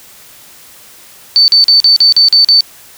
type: tone bursts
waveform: sine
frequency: 4536 Hz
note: C#8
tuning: 39 cents sharp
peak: -3 dBFS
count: 8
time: 1.36-2.607 s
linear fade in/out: 0 ms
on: 120 ms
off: 41 ms
effects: white hiss -38 dBFS RMS until 2.97 s